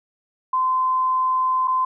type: tone with dropouts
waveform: sine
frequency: 1031 Hz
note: C6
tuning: 26 cents flat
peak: -17 dBFS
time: 0.53-1.85 s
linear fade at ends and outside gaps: 5 ms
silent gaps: 1.675-1.679 s
effects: none